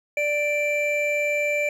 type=tone pair together; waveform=triangle; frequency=587.9 / 2349 Hz; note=D5 / D7; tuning=+2 / 0 cents; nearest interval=2 octaves; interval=2398 cents; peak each=-22 dBFS; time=0.17-1.69 s; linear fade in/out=2 ms; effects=none

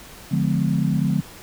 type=chord; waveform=sine; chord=D diminished seventh; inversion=none; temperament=just; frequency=146.83 / 176.2 / 211.4 / 253.7 Hz; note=D3 / F3 / Ab3 / Cb4; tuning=0 / +16 / +31 / +47 cents; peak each=-22 / -22 / -24 / -27 dBFS; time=0.31-1.21 s; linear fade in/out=10 ms; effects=pink hiss -42 dBFS RMS until 1.42 s

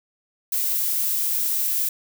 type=noise; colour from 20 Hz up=violet; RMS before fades=-23 dBFS; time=0.52-1.89 s; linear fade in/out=5 ms; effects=none

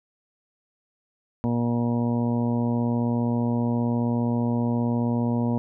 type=harmonic tone; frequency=119 Hz; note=A#2; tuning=36 cents sharp; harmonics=1 / 2 / 3 / 4 / 5 / 6 / 7 / 8; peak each=-26 / -23 / -37 / -34 / -36 / -40 / -41 / -37 dBFS; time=1.44-5.58 s; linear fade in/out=0 ms; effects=none

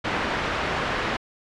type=low-pass noise; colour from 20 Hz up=white; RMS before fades=-26 dBFS; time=0.04-1.17 s; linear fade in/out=10 ms; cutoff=1800 Hz; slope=12 dB/octave; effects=low-pass 6000 Hz 12 dB/octave + MP3 96 kbps

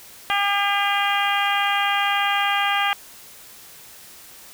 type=harmonic tone; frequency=402.4 Hz; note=G4; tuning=45 cents sharp; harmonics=2 / 3 / 4 / 5 / 6 / 7 / 8; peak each=-23 / -25 / -26 / -27 / -28 / -28 / -29 dBFS; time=0.3-2.93 s; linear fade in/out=0 ms; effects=white hiss -44 dBFS RMS until 4.53 s

